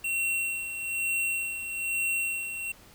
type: tone with tremolo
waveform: square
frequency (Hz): 2728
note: F7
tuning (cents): -41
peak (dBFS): -26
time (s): 0.04-2.72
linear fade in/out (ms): 5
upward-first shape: sine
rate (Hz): 1.1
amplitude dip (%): 60
effects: pink hiss -54 dBFS RMS until 2.94 s